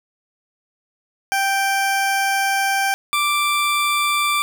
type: tone pair in turn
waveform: 20% pulse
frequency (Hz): 784 / 1174.7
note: G5 / D6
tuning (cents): 0 / 0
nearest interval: perfect fifth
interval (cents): 700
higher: second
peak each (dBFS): -12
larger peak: neither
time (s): 1.32-2.94 / 3.13-4.42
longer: first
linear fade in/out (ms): 0
effects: none